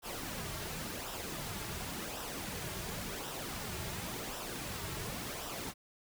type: noise with flanger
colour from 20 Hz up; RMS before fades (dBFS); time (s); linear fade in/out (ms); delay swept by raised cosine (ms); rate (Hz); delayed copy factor
pink; -41; 0.02-5.74; 50; 0.45 to 4.05; 0.92; -0.55
effects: none